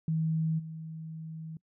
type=tone with level steps; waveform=sine; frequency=160 Hz; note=D#3; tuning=49 cents sharp; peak=-26 / -38 dBFS; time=0.08-1.57 s; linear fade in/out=2 ms; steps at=0.58 s; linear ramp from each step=20 ms; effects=noise-tail reverb RT60 0.1 s tail -23 dB re dry